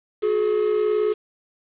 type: tone pair together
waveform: triangle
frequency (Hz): 365.9 / 424.8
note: F#4 / G#4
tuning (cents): -19 / +39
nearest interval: minor third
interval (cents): 258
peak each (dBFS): -23 / -17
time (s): 0.22-1.14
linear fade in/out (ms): 20
effects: resampled to 8000 Hz + 7-bit